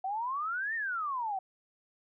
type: exponential two-way sweep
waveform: sine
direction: up then down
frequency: 740 to 1864.7 to 740 Hz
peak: -31 dBFS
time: 0.04-1.39 s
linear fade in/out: 5 ms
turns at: 0.75 s
effects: none